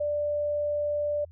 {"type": "tone", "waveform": "sine", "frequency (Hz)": 589, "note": "D5", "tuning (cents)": 5, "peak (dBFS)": -25, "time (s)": [0, 1.25], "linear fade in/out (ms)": 10, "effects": ["added 83 Hz sine -47 dBFS peak until 1.31 s"]}